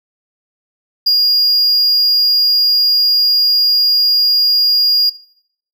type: tone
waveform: triangle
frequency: 4842 Hz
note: D#8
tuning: 48 cents flat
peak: -7 dBFS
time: 1.06-5.1 s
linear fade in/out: 10 ms
effects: noise-tail reverb RT60 0.7 s tail -22 dB re dry